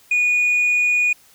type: tone with tanh clipping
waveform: sine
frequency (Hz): 2456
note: D#7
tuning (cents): -23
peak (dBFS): -15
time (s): 0.11-1.13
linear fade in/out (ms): 5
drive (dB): 1
effects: white hiss -52 dBFS RMS until 1.34 s